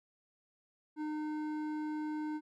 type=tone with hard clipping; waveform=sine; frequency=305.2 Hz; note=D#4; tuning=33 cents flat; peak=-37 dBFS; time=0.96-2.41 s; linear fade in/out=50 ms; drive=10 dB; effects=none